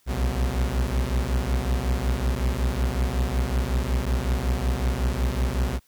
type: beating tone pair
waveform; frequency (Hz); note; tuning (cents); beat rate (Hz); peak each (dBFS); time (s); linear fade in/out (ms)
40% pulse; 60.1 / 65.5; B1 / C2; -46 / +2; 5.4; -24; 0.06-5.8; 50
effects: white hiss -63 dBFS RMS until 5.87 s